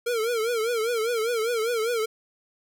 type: tone with vibrato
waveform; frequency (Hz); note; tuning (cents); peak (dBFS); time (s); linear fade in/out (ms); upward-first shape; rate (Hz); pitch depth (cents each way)
square; 459.8; A#4; -24; -24; 0.06-2.06; 10; triangle; 5; 130
effects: none